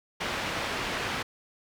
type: low-pass noise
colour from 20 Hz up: white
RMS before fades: -32 dBFS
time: 0.2-1.23 s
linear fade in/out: 10 ms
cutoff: 2500 Hz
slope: 12 dB/octave
effects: none